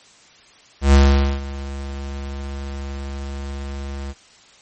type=tone with ADSR envelope; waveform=square; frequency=69.2 Hz; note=C#2; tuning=2 cents flat; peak=-8 dBFS; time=0.81-4.14 s; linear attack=120 ms; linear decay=470 ms; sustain=-19 dB; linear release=37 ms; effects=white hiss -49 dBFS RMS until 4.61 s + MP3 32 kbps